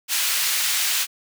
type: high-pass noise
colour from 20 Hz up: pink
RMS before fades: -22 dBFS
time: 0.08-1.07 s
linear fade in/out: 50 ms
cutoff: 2300 Hz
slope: 12 dB/octave
effects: none